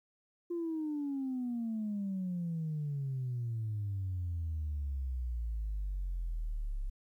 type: exponential sweep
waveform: sine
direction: down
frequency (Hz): 349.2 to 33.27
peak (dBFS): -32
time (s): 0.5-6.9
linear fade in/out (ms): 10
effects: tanh soft clip ceiling -30 dBFS + 12-bit